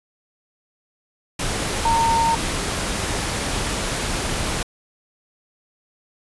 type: tone in noise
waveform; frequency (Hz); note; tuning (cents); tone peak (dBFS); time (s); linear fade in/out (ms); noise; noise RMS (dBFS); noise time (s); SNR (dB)
sine; 916; A#5; -31; -16; 1.85-2.35; 5; pink; -24; 1.39-4.63; +5
effects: resampled to 24000 Hz